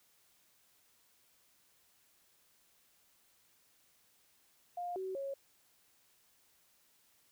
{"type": "tone with pitch steps", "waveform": "sine", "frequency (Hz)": [706, 377.9, 550], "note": ["F5", "F#4", "C#5"], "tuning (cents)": [19, 37, -14], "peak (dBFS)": -37, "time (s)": [4.77, 5.34], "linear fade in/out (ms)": 5, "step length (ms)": 190, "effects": ["white hiss -70 dBFS RMS until 7.31 s"]}